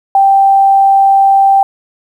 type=tone; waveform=sine; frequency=784 Hz; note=G5; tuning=in tune; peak=-4 dBFS; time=0.15-1.63 s; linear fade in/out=2 ms; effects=7-bit